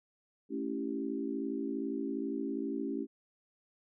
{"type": "chord", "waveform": "sine", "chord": "A dominant seventh", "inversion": "none", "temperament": "equal", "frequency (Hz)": [220, 277.2, 329.6, 392], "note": ["A3", "C#4", "E4", "G4"], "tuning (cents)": [0, 0, 0, 0], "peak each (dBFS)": [-40, -36, -40, -40], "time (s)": [0.49, 3.07], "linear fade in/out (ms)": 50, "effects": []}